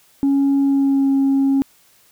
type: tone with pitch glide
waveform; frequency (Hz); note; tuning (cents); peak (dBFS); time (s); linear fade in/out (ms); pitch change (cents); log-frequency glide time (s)
sine; 277.2 to 272.8; C#4 to C#4; 0 to -28; -11; 0.23-1.62; 0; -28; 0.6-1.1
effects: tanh soft clip ceiling -11 dBFS + white hiss -54 dBFS RMS until 2.11 s